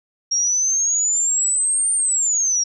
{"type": "exponential two-way sweep", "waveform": "sine", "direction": "up then down", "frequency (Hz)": [5588, 8960, 5588], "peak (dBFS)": -16, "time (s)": [0.31, 2.64], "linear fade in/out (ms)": 10, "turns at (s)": 1.93, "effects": []}